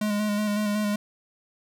square tone with vibrato, 208.9 Hz, G#3, 10 cents sharp, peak -24 dBFS, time 0.01-0.96 s, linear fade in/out 5 ms, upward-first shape square, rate 5.4 Hz, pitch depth 23 cents each way, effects none

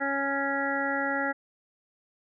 harmonic tone, 277.2 Hz, C#4, in tune, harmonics 1 / 2 / 3 / 5 / 6 / 7, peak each -33 / -33 / -33 / -33 / -33 / -33 dBFS, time 0-1.33 s, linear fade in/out 20 ms, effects none

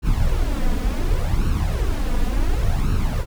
brown noise with flanger, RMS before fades -19 dBFS, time 0.02-3.26 s, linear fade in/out 50 ms, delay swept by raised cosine 0.72 to 4.12 ms, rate 0.69 Hz, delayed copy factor +0.65, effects none

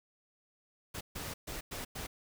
pink noise bursts at uneven times, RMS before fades -41 dBFS, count 5, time 0.94-1.01 / 1.15-1.34 / 1.47-1.61 / 1.71-1.85 / 1.95-2.07 s, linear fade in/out 10 ms, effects none

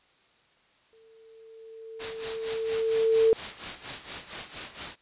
sine tone with exponential growth, 447.9 Hz, A4, 31 cents sharp, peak -16 dBFS, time 0.93-3.33 s, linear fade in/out 0 ms, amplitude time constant 520 ms
white noise with tremolo, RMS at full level -33 dBFS, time 1.99-4.96 s, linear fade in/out 20 ms, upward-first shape sine, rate 4.3 Hz, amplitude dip 75%
effects white hiss -63 dBFS RMS until 5.01 s + resampled to 8000 Hz

